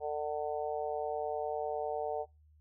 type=harmonic tone; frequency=149.8 Hz; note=D3; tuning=35 cents sharp; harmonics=3 / 4 / 5 / 6; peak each=-36 / -38 / -37 / -45 dBFS; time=0-2.26 s; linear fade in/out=50 ms; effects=noise-tail reverb RT60 0.2 s tail -19 dB re dry + added 76 Hz sine -60 dBFS peak until 2.6 s